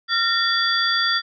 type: tone cluster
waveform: sine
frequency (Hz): 1381 / 1838 / 3434 / 4695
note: F6 / A#6 / A7 / D8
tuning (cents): -20 / -25 / -43 / -1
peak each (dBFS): -23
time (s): 0.08-1.22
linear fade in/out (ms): 50
effects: none